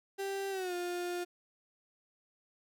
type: tone with pitch glide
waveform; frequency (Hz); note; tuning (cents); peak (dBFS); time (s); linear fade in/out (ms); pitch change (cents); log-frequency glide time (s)
35% pulse; 392 to 353.3; G4 to F4; 0 to +20; -33; 0.18-1.25; 20; -180; 0.5-0.74
effects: none